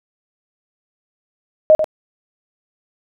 sine tone with echo, 622.3 Hz, D#5, in tune, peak -5 dBFS, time 1.7-1.75 s, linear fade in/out 0 ms, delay 93 ms, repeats 1, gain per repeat -9 dB, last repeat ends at 1.843 s, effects none

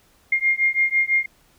sine beating tone pair, 2120 / 2126 Hz, C7 / C7, +22 / +27 cents, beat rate 6 Hz, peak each -20 dBFS, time 0.32-1.26 s, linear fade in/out 5 ms, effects pink hiss -58 dBFS RMS until 1.58 s

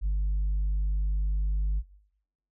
sine tone, 49.98 Hz, G1, 34 cents sharp, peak -21 dBFS, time 0.01-1.83 s, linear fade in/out 50 ms, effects noise-tail reverb RT60 0.8 s tail -23 dB re dry + tanh soft clip ceiling -23 dBFS

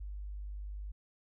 sine tone, 50.1 Hz, G1, 38 cents sharp, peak -39 dBFS, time 0-0.92 s, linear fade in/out 10 ms, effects none

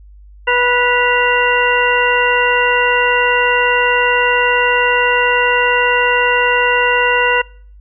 harmonic tone with a mistuned harmonic, 489.9 Hz, B4, 14 cents flat, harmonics 1 / 2 / 3 / 4 / 6, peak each -17 / -17 / -17 / -17 / -17 dBFS, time 0.47-7.42 s, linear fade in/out 10 ms, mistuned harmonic 6, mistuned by -100 cents, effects noise-tail reverb RT60 0.5 s tail -24 dB re dry + added 50 Hz sine -37 dBFS peak until 7.8 s

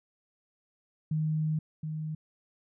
sine tone pair in turn, 155.56 / 155.56 Hz, D#3 / D#3, 0 / 0 cents, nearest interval unison, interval 0 cents, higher neither, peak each -26 / -32 dBFS, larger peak first, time 1.11-1.59 / 1.83-2.15 s, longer first, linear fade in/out 5 ms, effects none

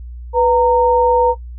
sine tone pair together, 493.9 / 922.2 Hz, B4 / A#5, 0 / -19 cents, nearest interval major seventh, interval 1081 cents, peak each -12 / -13 dBFS, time 0.33-1.35 s, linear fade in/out 50 ms, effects noise-tail reverb RT60 0.1 s tail -18 dB re dry + added 60 Hz sine -28 dBFS peak until 1.58 s

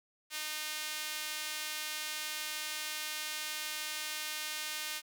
sawtooth tone with high-pass filter, 306.4 Hz, D#4, 27 cents flat, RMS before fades -39 dBFS, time 0.3-5.02 s, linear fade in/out 50 ms, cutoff 2400 Hz, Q 0.79, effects none

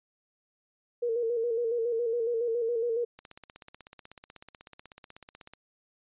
sine tone with vibrato, 466.2 Hz, A#4, in tune, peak -26 dBFS, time 1.02-3.05 s, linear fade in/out 10 ms, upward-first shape square, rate 7.2 Hz, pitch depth 49 cents each way
click train, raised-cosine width 0.2 ms, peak -29 dBFS, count 39, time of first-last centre 3.19-5.536 s, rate 16.2 Hz
effects resampled to 8000 Hz

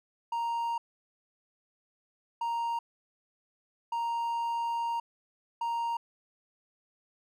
triangle tone bursts at uneven times, 932.3 Hz, A#5, in tune, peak -27 dBFS, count 4, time 0.32-0.78 / 2.41-2.79 / 3.92-5 / 5.61-5.97 s, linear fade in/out 5 ms, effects none

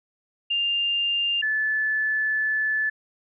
sine tone pair in turn, 2800 / 1737.3 Hz, F7 / A6, +4 / -22 cents, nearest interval minor sixth, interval 826 cents, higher first, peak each -21 dBFS, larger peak neither, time 0.5-1.42 / 1.42-2.9 s, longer second, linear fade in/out 10 ms, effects none

